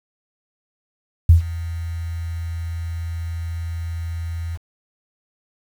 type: tone with ADSR envelope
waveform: sine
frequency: 83.4 Hz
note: E2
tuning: 21 cents sharp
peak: -4 dBFS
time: 1.29-4.58 s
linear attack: 5 ms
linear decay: 120 ms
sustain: -20 dB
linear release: 29 ms
effects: 7-bit